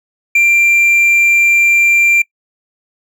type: tone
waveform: triangle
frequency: 2370 Hz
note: D7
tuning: 15 cents sharp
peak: -5 dBFS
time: 0.35-2.22 s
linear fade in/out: 5 ms
effects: noise-tail reverb RT60 0.1 s tail -24 dB re dry